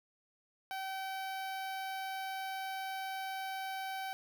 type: tone with notch filter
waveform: sawtooth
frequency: 768 Hz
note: G5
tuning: 36 cents flat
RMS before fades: -40 dBFS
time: 0.71-4.13 s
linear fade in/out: 0 ms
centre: 7700 Hz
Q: 1.2
effects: none